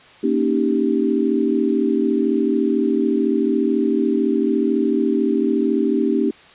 sine chord, Eb dominant seventh, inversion second, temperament equal, 233.1 / 277.2 / 311.1 / 392 Hz, Bb3 / Db4 / Eb4 / G4, 0 / 0 / 0 / 0 cents, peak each -21 dBFS, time 0.23-6.31 s, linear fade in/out 10 ms, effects white hiss -46 dBFS RMS until 6.54 s + resampled to 8000 Hz

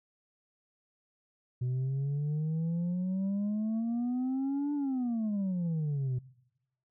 sine exponential two-way sweep, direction up then down, 123.47 to 293.7 to 123.47 Hz, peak -26 dBFS, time 1.61-6.19 s, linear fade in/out 10 ms, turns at 4.74 s, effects noise-tail reverb RT60 0.9 s tail -23 dB re dry + tanh soft clip ceiling -28 dBFS

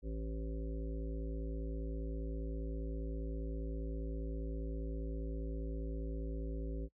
harmonic tone, 55 Hz, A1, in tune, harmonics 1 / 3 / 5 / 7 / 9 / 10, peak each -38 / -48 / -47 / -49 / -52 / -56 dBFS, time 0.02-6.89 s, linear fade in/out 50 ms, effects noise-tail reverb RT60 0.1 s tail -25 dB re dry

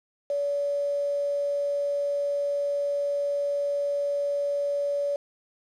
sine tone with quantisation, 571 Hz, D5, 49 cents flat, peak -24 dBFS, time 0.3-5.16 s, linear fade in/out 2 ms, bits 7, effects low-pass 5000 Hz 12 dB/octave

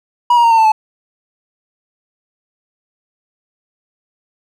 triangle tone with pitch steps, 966 / 945.6 / 925.6 / 906 / 886.8 / 868.1 Hz, B5 / A#5 / A#5 / A#5 / A5 / A5, -39 / +24 / -13 / -50 / +13 / -24 cents, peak -5 dBFS, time 0.3-0.72 s, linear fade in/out 5 ms, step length 70 ms, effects none

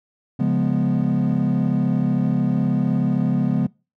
triangle chord, C# dominant seventh, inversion none, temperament equal, 138.59 / 174.61 / 207.7 / 246.9 Hz, C#3 / E#3 / G#3 / B3, 0 / 0 / 0 / 0 cents, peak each -20 dBFS, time 0.39-3.67 s, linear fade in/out 10 ms, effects noise-tail reverb RT60 0.3 s tail -25 dB re dry + tanh soft clip ceiling -9 dBFS

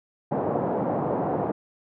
white band-pass noise, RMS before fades -26 dBFS, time 0.31-1.52 s, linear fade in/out 10 ms, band 120 to 780 Hz, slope 24 dB/octave, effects none

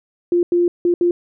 sine tone bursts at uneven times, 349 Hz, F4, 1 cent flat, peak -12 dBFS, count 4, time 0.32-0.43 / 0.52-0.68 / 0.85-0.94 / 1.01-1.11 s, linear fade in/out 2 ms, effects none

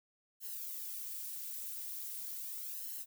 violet noise with flanger, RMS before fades -43 dBFS, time 0.4-3.06 s, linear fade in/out 50 ms, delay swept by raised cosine 0.83 to 3.33 ms, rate 0.4 Hz, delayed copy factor -0.7, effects none

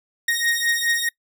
sawtooth beating tone pair, 1864 / 1868.8 Hz, A#6 / A#6, -1 / +4 cents, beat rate 4.8 Hz, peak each -19 dBFS, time 0.28-1.09 s, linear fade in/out 5 ms, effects noise-tail reverb RT60 0.1 s tail -23 dB re dry

